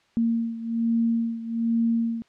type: beating tone pair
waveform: sine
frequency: 229.7 / 230.9 Hz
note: A#3 / A#3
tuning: -25 / -16 cents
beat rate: 1.2 Hz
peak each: -23 / -27 dBFS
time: 0.17-2.22 s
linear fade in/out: 0 ms
effects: white hiss -63 dBFS RMS until 2.28 s + low-pass 4000 Hz 12 dB/octave